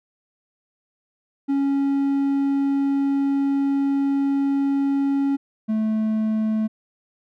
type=tone pair in turn; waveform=triangle; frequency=277.2 / 217.9 Hz; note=C#4 / A3; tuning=0 / -17 cents; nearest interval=major third; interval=417 cents; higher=first; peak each=-16 / -17 dBFS; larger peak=first; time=1.48-5.37 / 5.68-6.68 s; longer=first; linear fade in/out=20 ms; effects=none